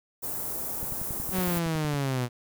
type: band-stop noise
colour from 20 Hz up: white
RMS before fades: -33 dBFS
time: 0.22-1.6 s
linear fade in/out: 20 ms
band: 810 to 12000 Hz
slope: 12 dB/octave
type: click train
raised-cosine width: 5 ms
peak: -26 dBFS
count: 13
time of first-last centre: 0.83-1.941 s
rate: 10.8 Hz
type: linear sweep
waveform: sawtooth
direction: down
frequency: 190 to 119.6 Hz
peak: -22 dBFS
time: 1.31-2.29 s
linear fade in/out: 50 ms
effects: none